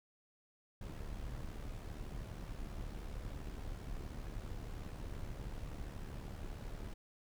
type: noise with amplitude modulation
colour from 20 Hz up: brown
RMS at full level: -42 dBFS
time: 0.81-6.94 s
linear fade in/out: 5 ms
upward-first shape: sine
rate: 72.6 Hz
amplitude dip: 55%
effects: none